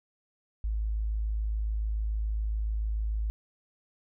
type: tone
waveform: sine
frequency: 53.5 Hz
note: A1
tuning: 48 cents flat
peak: -27 dBFS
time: 0.64-3.3 s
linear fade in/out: 0 ms
effects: none